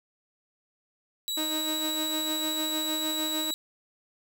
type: tone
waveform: sawtooth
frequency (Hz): 3904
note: B7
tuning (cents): -21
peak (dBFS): -26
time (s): 1.28-3.54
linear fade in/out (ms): 0
type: tone with tremolo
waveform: sawtooth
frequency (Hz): 311.1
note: D#4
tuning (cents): 0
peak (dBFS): -26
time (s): 1.37-3.51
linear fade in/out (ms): 5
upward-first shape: sine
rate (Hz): 6.6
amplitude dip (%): 50
effects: none